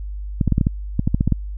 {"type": "clicks", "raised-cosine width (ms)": 5, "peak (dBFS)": -4, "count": 12, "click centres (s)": [0.412, 0.477, 0.523, 0.581, 0.612, 0.669, 0.994, 1.075, 1.145, 1.209, 1.276, 1.323], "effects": ["added 50 Hz sine -26 dBFS peak until 1.57 s"]}